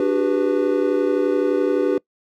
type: chord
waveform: triangle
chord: G major seventh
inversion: second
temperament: equal with one note detuned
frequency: 293.7 / 370 / 401.6 / 493.9 Hz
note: D4 / F#4 / G4 / B4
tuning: 0 / 0 / +42 / 0 cents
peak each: -20 dBFS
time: 0-1.98 s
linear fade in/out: 2 ms
effects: noise-tail reverb RT60 0.1 s tail -23 dB re dry